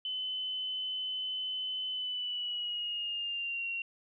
sine tone with pitch glide, 3031 to 2748 Hz, F#7 to F7, +41 to -29 cents, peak -33 dBFS, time 0.05-3.82 s, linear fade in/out 2 ms, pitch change -170 cents, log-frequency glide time 1.9-3.67 s, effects none

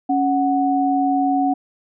sine tone pair together, 277.2 / 740 Hz, C#4 / F#5, 0 / 0 cents, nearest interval octave + perfect fourth, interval 1700 cents, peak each -18 dBFS, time 0.09-1.54 s, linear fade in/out 10 ms, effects none

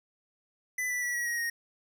square tone with pitch steps, 2000 / 1972.5 / 1945.3 / 1918.5 / 1892.1 / 1866.1 Hz, B6 / B6 / B6 / A#6 / A#6 / A#6, +21 / -3 / -27 / +49 / +25 / +1 cents, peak -30 dBFS, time 0.78-1.5 s, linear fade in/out 5 ms, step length 120 ms, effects none

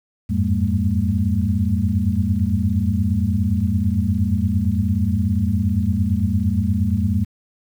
sine tone cluster, 85.9 / 94.8 / 103.2 / 197.2 / 226.9 Hz, F2 / F#2 / G#2 / G3 / A#3, -28 / +43 / -10 / +11 / -47 cents, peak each -21 / -27 / -22 / -22 / -24 dBFS, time 0.29-7.25 s, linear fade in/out 20 ms, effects 8-bit

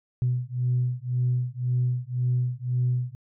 sine beating tone pair, 123.47 / 125.37 Hz, B2 / B2, 0 / +26 cents, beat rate 1.9 Hz, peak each -25 / -25 dBFS, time 0.22-3.15 s, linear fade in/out 0 ms, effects tanh soft clip ceiling -16 dBFS

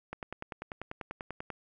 click train, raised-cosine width 0.5 ms, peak -23 dBFS, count 15, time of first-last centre 0.13-1.503 s, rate 10.2 Hz, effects none

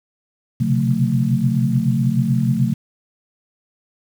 sine tone cluster, 125.9 / 132.8 / 142.2 / 180.3 / 221.7 Hz, B2 / C3 / C#3 / F#3 / A3, +34 / +26 / +45 / -45 / +13 cents, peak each -22 / -20 / -23 / -22 / -20 dBFS, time 0.6-2.74 s, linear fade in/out 10 ms, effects 7-bit

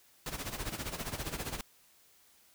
pink noise with tremolo, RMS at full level -36 dBFS, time 0.26-1.61 s, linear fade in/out 2 ms, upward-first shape sine, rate 15 Hz, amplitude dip 75%, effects white hiss -64 dBFS RMS until 2.54 s

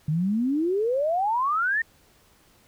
sine exponential sweep, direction up, 146.9 to 1864.7 Hz, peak -21 dBFS, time 0.08-1.82 s, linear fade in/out 5 ms, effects pink hiss -59 dBFS RMS until 2.67 s

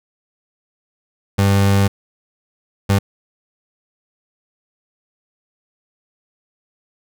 30% pulse tone bursts at uneven times, 99 Hz, G2, 18 cents sharp, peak -9 dBFS, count 2, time 1.38-1.88 / 2.89-2.99 s, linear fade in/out 10 ms, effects none

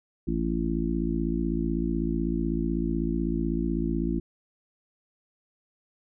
harmonic tone with a mistuned harmonic, 56 Hz, A1, 31 cents sharp, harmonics 1 / 3 / 4 / 5 / 6, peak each -31 / -31 / -31 / -31 / -31 dBFS, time 0.27-4.2 s, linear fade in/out 10 ms, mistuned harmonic 1, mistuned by -70 cents, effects none

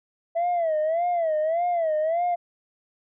sine tone with vibrato, 659.3 Hz, E5, in tune, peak -19 dBFS, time 0.35-2.36 s, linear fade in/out 20 ms, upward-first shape sine, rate 1.7 Hz, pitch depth 130 cents each way, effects tanh soft clip ceiling -19 dBFS

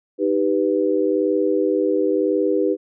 sine chord, Eb augmented, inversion none, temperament equal, 311.1 / 392 / 493.9 Hz, Eb4 / G4 / B4, 0 / 0 / 0 cents, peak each -21 / -20 / -21 dBFS, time 0.18-2.77 s, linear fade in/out 50 ms, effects none

